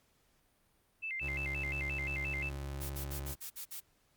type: tone with vibrato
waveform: sine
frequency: 2349 Hz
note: D7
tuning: in tune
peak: -36 dBFS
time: 1.02-2.5 s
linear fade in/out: 20 ms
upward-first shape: square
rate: 5.7 Hz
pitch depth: 200 cents each way
type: tone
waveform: 30% pulse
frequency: 69.3 Hz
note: C#2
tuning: in tune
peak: -36 dBFS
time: 1.2-3.36 s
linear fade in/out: 50 ms
type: noise bursts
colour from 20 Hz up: blue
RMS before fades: -43 dBFS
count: 7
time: 2.8-3.806 s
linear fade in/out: 20 ms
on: 100 ms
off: 51 ms
effects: pink hiss -72 dBFS RMS until 4.16 s + Opus 48 kbps